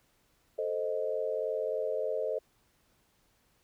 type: chord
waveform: sine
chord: A diminished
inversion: none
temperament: equal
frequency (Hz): 440 / 523.3 / 622.3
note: A4 / C5 / Eb5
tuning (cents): 0 / 0 / 0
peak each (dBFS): -34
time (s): 0.58-2.39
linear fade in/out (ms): 10
effects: pink hiss -70 dBFS RMS until 3.63 s